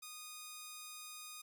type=tone; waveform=5% pulse; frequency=1235 Hz; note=D#6; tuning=13 cents flat; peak=-36 dBFS; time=0.02-1.42 s; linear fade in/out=10 ms; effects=none